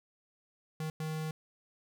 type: tone bursts at uneven times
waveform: square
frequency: 156.8 Hz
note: D#3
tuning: 14 cents sharp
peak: -35 dBFS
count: 2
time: 0.8-0.9 / 1-1.31 s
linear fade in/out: 2 ms
effects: none